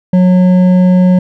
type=tone with hard clipping; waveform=sine; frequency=182.3 Hz; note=F#3; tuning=25 cents flat; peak=-6 dBFS; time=0.13-1.19 s; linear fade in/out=5 ms; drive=7 dB; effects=none